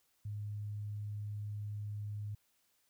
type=tone; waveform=sine; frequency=104.1 Hz; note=G#2; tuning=5 cents sharp; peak=-38 dBFS; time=0.25-2.35 s; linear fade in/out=5 ms; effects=white hiss -75 dBFS RMS until 2.89 s